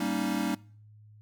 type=chord; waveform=square; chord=Eb dominant seventh; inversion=first; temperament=equal with one note detuned; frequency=196 / 233.1 / 279.3 / 311.1 Hz; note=G3 / Bb3 / Db4 / Eb4; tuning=0 / 0 / +13 / 0 cents; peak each=-34 dBFS; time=0-0.55 s; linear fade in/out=5 ms; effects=noise-tail reverb RT60 0.5 s tail -23 dB re dry + added 106 Hz sine -51 dBFS peak until 1.21 s